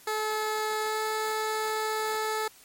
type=tone with pitch glide; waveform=15% pulse; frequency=431.3 to 434.6 Hz; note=A4 to A4; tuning=-35 to -21 cents; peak=-21 dBFS; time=0.07-2.48 s; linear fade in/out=5 ms; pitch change=+14 cents; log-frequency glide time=0.81-1.02 s; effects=white hiss -54 dBFS RMS until 2.64 s + MP3 64 kbps